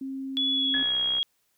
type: tone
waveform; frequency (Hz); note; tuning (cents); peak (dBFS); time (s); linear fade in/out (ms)
sine; 268.1; C4; +42; -31; 0.01-0.83; 5
type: tone with pitch glide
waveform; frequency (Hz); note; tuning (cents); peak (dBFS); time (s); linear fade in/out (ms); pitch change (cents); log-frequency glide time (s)
sine; 3401 to 3287; G#7 to G#7; +40 to -19; -23; 0.37-1.23; 0; -59; 0.52-0.98
type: tone with exponential decay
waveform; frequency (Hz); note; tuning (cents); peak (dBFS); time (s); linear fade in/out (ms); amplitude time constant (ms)
sine; 1702; G#6; +42; -26; 0.74-1.16; 1; 90
type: click train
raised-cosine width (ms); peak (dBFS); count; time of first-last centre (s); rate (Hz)
0.5; -26; 29; 0.75-1.183; 64.7
effects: white hiss -71 dBFS RMS until 1.57 s